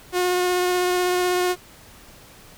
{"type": "tone with vibrato", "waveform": "sawtooth", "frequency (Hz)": 360.5, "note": "F#4", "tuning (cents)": -45, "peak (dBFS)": -15, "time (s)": [0.12, 1.56], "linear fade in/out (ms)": 50, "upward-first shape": "triangle", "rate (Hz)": 16, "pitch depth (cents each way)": 13, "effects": ["pink hiss -47 dBFS RMS until 2.57 s"]}